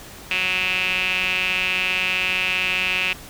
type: tone with band-pass filter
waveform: sawtooth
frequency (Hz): 185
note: F#3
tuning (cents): 0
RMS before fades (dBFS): -22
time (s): 0.31-3.13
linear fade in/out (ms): 2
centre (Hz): 2600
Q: 7.9
effects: pink hiss -40 dBFS RMS until 3.29 s